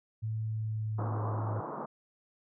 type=tone with pitch glide; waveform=sine; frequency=110 to 107.74 Hz; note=A2 to A2; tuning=0 to -36 cents; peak=-31 dBFS; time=0.22-1.61 s; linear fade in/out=20 ms; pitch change=-36 cents; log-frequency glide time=0.43-1.15 s
type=band-pass noise; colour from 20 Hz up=white; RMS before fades=-39 dBFS; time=0.98-1.86 s; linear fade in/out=10 ms; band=140 to 1200 Hz; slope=48 dB/octave
effects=none